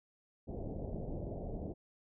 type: low-pass noise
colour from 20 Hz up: pink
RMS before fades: -41 dBFS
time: 0.47-1.74 s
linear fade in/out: 20 ms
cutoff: 690 Hz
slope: 48 dB/octave
effects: none